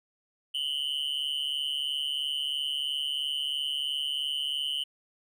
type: tone with amplitude modulation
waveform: triangle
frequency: 3005 Hz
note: F#7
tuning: 26 cents sharp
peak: -23 dBFS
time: 0.54-4.84 s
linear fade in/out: 10 ms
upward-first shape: sine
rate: 143 Hz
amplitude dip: 95%
effects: none